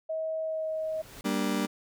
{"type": "tone with pitch glide", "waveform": "sine", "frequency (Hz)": [638, 632.1], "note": ["D#5", "D#5"], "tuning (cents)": [43, 27], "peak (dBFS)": -29, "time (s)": [0.09, 1.02], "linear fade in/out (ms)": 10, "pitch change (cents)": -16, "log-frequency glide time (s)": [0.42, 0.67]}
{"type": "noise with exponential growth", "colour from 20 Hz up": "pink", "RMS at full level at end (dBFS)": -44, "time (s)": [0.38, 1.21], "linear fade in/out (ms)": 1, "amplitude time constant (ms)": 180}
{"type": "chord", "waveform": "35% pulse", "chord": "G minor", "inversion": "none", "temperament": "just", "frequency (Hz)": [196, 235.2, 294], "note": ["G3", "Bb3", "D4"], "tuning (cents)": [0, 16, 2], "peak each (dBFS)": [-29, -30, -30], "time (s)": [1.24, 1.67], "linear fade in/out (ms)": 20}
{"effects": []}